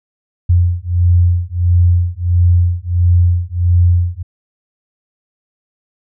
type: beating tone pair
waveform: sine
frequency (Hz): 87.1 / 88.6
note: F2 / F2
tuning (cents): -4 / +25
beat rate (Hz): 1.5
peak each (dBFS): -12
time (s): 0.49-4.23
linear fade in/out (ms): 10
effects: none